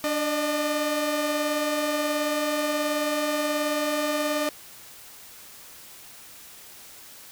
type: tone pair together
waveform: sawtooth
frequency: 293.9 / 606.4 Hz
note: D4 / D#5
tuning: +1 / -45 cents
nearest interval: octave + minor second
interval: 1254 cents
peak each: -24 / -22 dBFS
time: 0.04-4.49 s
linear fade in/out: 0 ms
effects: white hiss -46 dBFS RMS until 7.31 s